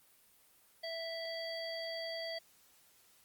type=harmonic tone; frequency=659.3 Hz; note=E5; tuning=in tune; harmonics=1 / 3 / 5 / 7; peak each=-41 / -46 / -49 / -44 dBFS; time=0.83-2.39 s; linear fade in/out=10 ms; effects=white hiss -66 dBFS RMS until 3.24 s + Opus 24 kbps